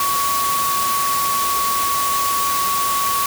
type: tone in noise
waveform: sine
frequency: 1121 Hz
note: C#6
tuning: 19 cents sharp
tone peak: -18 dBFS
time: 0-3.26 s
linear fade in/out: 2 ms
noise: white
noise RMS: -23 dBFS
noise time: 0-3.26 s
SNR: +2 dB
effects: none